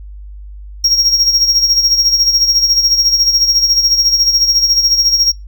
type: tone with tremolo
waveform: triangle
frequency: 5588 Hz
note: F8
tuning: in tune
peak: -5 dBFS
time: 0.84-5.32 s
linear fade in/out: 5 ms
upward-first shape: sine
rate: 14 Hz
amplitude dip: 60%
effects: noise-tail reverb RT60 0.2 s tail -26 dB re dry + added 50 Hz sine -28 dBFS peak until 5.47 s